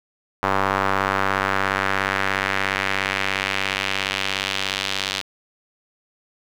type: tone with band-pass filter sweep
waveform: square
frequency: 48.51 Hz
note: G1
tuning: 17 cents flat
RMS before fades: -23 dBFS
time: 0.42-5.22 s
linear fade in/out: 20 ms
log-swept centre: 1100 to 3700 Hz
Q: 1.6
effects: 7-bit